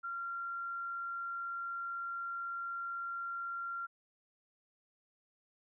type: tone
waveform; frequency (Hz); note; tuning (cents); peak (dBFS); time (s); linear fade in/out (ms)
sine; 1379; F6; -22; -37; 0.03-3.87; 20
effects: none